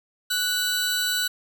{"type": "tone pair together", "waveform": "sawtooth", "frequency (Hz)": [1482, 3956], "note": ["F#6", "B7"], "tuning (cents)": [2, 2], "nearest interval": "octave + perfect fourth", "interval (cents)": 1700, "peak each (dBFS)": -22, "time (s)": [0.3, 1.28], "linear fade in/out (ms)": 10, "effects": []}